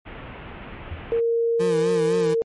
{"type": "low-pass noise", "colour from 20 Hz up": "pink", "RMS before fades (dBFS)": -38, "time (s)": [0.05, 1.21], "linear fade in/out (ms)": 20, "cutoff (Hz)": 3000, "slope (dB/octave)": 48}
{"type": "tone with exponential decay", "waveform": "sine", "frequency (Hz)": 82.41, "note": "E2", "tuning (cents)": 0, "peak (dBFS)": -25, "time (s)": [0.91, 1.09], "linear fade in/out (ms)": 5, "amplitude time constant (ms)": 39}
{"type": "tone with pitch glide", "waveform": "sine", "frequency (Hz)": [463.3, 457.7], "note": ["A#4", "A#4"], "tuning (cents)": [-11, -32], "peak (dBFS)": -18, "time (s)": [1.12, 2.42], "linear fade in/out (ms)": 0, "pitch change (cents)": -21, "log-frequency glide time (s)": [1.74, 2.09]}
{"type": "tone with vibrato", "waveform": "25% pulse", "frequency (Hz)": 171.2, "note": "F3", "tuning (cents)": -34, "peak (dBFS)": -21, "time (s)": [1.59, 2.35], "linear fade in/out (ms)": 20, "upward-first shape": "sine", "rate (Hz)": 3.9, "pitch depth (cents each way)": 77}
{"effects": ["MP3 48 kbps"]}